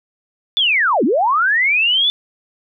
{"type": "linear two-way sweep", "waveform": "sine", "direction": "down then up", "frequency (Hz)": [3531, 207.7, 3531], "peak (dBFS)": -12, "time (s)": [0.57, 2.1], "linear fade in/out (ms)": 0, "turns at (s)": 1.04, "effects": []}